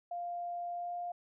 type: tone with pitch glide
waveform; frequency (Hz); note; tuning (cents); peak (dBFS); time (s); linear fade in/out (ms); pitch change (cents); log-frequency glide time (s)
sine; 698.5 to 703; F5 to F5; 0 to +11; -36; 0.11-1.12; 5; +11; 0.73-0.96
effects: none